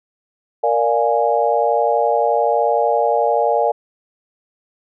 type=chord; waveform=sine; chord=Bb dominant seventh; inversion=none; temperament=equal; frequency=466.2 / 587.3 / 698.5 / 830.6 Hz; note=Bb4 / D5 / F5 / Ab5; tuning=0 / 0 / 0 / 0 cents; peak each=-19 dBFS; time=0.63-3.72 s; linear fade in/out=10 ms; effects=none